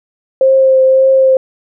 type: tone with vibrato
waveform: sine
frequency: 528 Hz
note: C5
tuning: 16 cents sharp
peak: -5 dBFS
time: 0.41-1.37 s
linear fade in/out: 2 ms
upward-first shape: triangle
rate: 1.8 Hz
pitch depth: 17 cents each way
effects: none